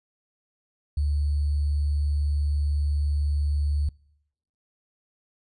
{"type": "tone with sample-and-hold", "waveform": "sine", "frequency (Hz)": 73, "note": "D2", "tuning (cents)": -10, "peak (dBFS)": -21, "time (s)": [0.97, 3.89], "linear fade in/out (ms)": 5, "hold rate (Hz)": 4410, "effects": ["noise-tail reverb RT60 0.8 s tail -26 dB re dry", "resampled to 24000 Hz"]}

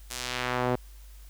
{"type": "tone with band-pass filter sweep", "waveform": "sawtooth", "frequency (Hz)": 124.9, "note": "B2", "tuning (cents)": 20, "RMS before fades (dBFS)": -30, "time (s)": [0.1, 0.76], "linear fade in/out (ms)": 10, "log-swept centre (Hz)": [9000, 500], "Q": 0.83, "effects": ["added 50 Hz sine -45 dBFS peak until 1.29 s", "white hiss -58 dBFS RMS until 1.29 s"]}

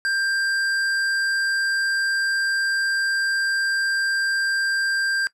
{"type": "tone", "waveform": "square", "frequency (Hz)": 1586, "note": "G6", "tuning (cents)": 20, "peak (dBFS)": -21, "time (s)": [0.05, 5.27], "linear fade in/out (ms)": 0, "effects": ["noise-tail reverb RT60 0.1 s tail -19 dB re dry", "low-pass 8000 Hz 12 dB/octave"]}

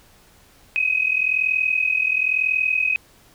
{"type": "tone pair together", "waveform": "sine", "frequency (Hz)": [2512, 2553], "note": ["D#7", "D#7"], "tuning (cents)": [16, 44], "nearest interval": "unison", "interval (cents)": 28, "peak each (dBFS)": [-20, -21], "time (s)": [0.76, 2.96], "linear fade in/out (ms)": 0, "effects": ["pink hiss -53 dBFS RMS until 3.34 s"]}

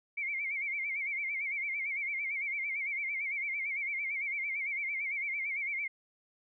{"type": "tone with vibrato", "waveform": "sine", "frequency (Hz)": 2217, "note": "C#7", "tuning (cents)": 0, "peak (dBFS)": -32, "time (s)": [0.17, 5.88], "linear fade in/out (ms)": 10, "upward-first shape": "sine", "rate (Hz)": 8.9, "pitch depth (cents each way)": 100, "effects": []}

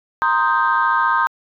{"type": "chord", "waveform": "sine", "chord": "C minor seventh", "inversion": "third", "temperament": "equal", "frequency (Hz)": [932.3, 1046.5, 1244.5, 1568], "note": ["Bb5", "C6", "Eb6", "G6"], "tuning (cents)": [0, 0, 0, 0], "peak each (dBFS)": -19, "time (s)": [0.22, 1.27], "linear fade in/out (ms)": 0, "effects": ["tanh soft clip ceiling -6 dBFS"]}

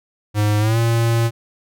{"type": "tone with pitch glide", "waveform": "square", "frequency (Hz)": [104.9, 115.72], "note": ["G#2", "A#2"], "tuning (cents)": [18, -12], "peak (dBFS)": -15, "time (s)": [0.34, 1.31], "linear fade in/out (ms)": 50, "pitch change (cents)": 170, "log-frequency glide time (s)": [0.59, 0.78], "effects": []}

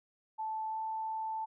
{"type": "tone with pitch glide", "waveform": "sine", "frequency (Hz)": [876, 881.6], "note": ["A5", "A5"], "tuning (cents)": [-8, 3], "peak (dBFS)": -34, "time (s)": [0.38, 1.46], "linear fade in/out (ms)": 20, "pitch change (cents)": 11, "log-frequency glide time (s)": [0.68, 0.78], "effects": []}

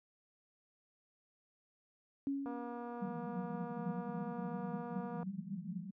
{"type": "tone with exponential decay", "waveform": "sine", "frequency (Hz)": 277.2, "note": "C#4", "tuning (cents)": 0, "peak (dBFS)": -32, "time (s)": [2.27, 3.29], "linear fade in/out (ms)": 0, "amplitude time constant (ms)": 220}
{"type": "click train", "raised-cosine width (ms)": 1, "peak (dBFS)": -33, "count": 663, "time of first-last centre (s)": [2.46, 5.23], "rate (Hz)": 239}
{"type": "band-pass noise", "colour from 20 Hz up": "white", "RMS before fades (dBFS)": -43, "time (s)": [3.01, 5.91], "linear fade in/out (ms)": 10, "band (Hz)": [170, 200], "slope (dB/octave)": 96}
{"effects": ["high-pass 80 Hz 12 dB/octave"]}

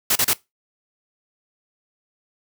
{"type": "noise bursts", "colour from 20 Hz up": "white", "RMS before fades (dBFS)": -18, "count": 3, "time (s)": [0.1, 0.334], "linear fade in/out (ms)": 5, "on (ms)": 56, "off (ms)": 33, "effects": ["noise-tail reverb RT60 0.2 s tail -21 dB re dry"]}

